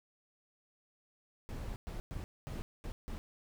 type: noise bursts at uneven times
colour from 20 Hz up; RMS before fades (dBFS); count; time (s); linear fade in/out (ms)
brown; -41; 6; 1.49-1.76 / 1.87-2 / 2.11-2.24 / 2.47-2.62 / 2.84-2.92 / 3.08-3.18; 0
effects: none